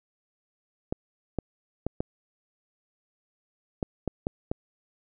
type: clicks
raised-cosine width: 2 ms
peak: -14 dBFS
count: 8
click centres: 0.925 / 1.387 / 1.866 / 2.005 / 3.828 / 4.077 / 4.269 / 4.515 s
effects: none